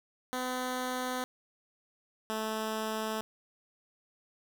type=tone pair in turn; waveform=10% pulse; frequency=253.4 / 218.6 Hz; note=B3 / A3; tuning=+45 / -11 cents; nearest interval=minor third; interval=256 cents; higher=first; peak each=-24 dBFS; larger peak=neither; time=0.33-1.24 / 2.3-3.21 s; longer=neither; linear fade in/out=0 ms; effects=10-bit